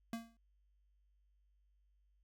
square tone with exponential decay, 229.3 Hz, A#3, 28 cents flat, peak -37 dBFS, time 0.13-0.37 s, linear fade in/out 2 ms, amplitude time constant 52 ms, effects added 50 Hz sine -70 dBFS peak until 2.23 s

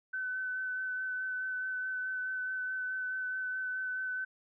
sine tone with vibrato, 1515 Hz, F#6, 40 cents sharp, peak -33 dBFS, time 0.13-4.25 s, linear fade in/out 10 ms, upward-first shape sine, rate 4.7 Hz, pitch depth 14 cents each way, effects none

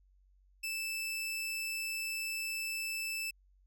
sawtooth tone, 2637 Hz, E7, in tune, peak -32 dBFS, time 0.63-3.31 s, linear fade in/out 10 ms, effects added 47 Hz sine -63 dBFS peak until 3.66 s

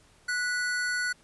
square tone pair together, 1472.1 / 1975.5 Hz, F#6 / B6, -9 / 0 cents, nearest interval perfect fourth, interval 509 cents, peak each -28 / -38 dBFS, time 0.28-1.13 s, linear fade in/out 10 ms, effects pink hiss -60 dBFS RMS until 1.23 s + resampled to 24000 Hz

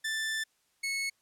sawtooth tone pair in turn, 1766 / 2197 Hz, A6 / C#7, +6 / -16 cents, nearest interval major third, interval 378 cents, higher second, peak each -27 dBFS, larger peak neither, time 0.04-0.44 / 0.83-1.1 s, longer first, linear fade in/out 10 ms, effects white hiss -72 dBFS RMS until 1.21 s + low-pass 11000 Hz 12 dB/octave

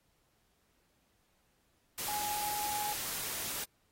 sine tone in noise, 835 Hz, G#5, 9 cents sharp, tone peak -35 dBFS, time 2.08-2.93 s, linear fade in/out 2 ms, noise white, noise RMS -38 dBFS, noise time 1.98-3.64 s, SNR 0 dB, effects pink hiss -74 dBFS RMS until 3.91 s + AAC 48 kbps

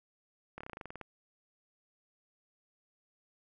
slowing click train, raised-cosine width 0.5 ms, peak -28 dBFS, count 12, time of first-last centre 0.58-1.013 s, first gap 26 ms, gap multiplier 1.08, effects none

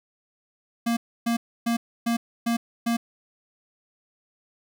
square tone bursts, 233.1 Hz, A#3, in tune, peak -22 dBFS, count 6, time 0.86-2.97 s, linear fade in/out 10 ms, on 110 ms, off 290 ms, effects none

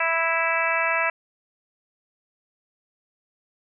harmonic tone, 329.6 Hz, E4, in tune, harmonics 2 / 3 / 4 / 5 / 6 / 7 / 8, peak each -28 / -28 / -28 / -28 / -28 / -28 / -28 dBFS, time 0-1.1 s, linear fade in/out 5 ms, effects none

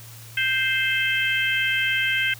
harmonic tone, 523.3 Hz, C5, in tune, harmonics 3 / 4 / 5 / 6, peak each -24 / -25 / -26 / -27 dBFS, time 0.37-2.34 s, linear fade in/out 5 ms, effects added 114 Hz sine -42 dBFS peak until 2.39 s + white hiss -45 dBFS RMS until 2.39 s

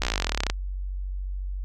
slowing click train, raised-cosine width 0.2 ms, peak -7 dBFS, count 22, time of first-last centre 0.02-0.5 s, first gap 15 ms, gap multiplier 1.04, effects added 47 Hz sine -28 dBFS peak until 1.64 s

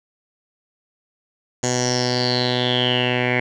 10% pulse tone with low-pass filter sweep, 124.2 Hz, B2, 10 cents sharp, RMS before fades -20 dBFS, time 1.63-3.4 s, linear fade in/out 5 ms, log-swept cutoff 6700 to 2200 Hz, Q 9.6, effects none

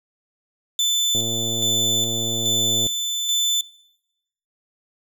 30% pulse tone with tremolo, 3520 Hz, A7, in tune, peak -15 dBFS, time 0.79-3.61 s, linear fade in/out 2 ms, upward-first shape square, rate 1.2 Hz, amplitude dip 40%
click train, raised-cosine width 2 ms, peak -18 dBFS, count 200, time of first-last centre 1.15-2.866 s, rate 116 Hz
effects noise-tail reverb RT60 0.9 s tail -23 dB re dry

